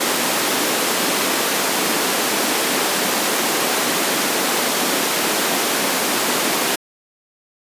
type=high-pass noise; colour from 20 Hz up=pink; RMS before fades=-19 dBFS; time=0-6.76 s; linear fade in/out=10 ms; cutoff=230 Hz; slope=24 dB/octave; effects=resampled to 32000 Hz